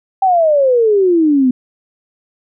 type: exponential sweep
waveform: sine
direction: down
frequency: 786 to 246.9 Hz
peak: -8 dBFS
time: 0.22-1.51 s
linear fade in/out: 5 ms
effects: none